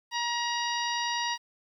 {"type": "harmonic tone", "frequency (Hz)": 950, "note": "A#5", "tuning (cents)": 33, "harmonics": [1, 2, 3, 4, 5, 6], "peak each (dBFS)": [-31, -34, -36, -37, -38, -39], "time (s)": [0.11, 1.38], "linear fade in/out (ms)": 50, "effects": ["10-bit"]}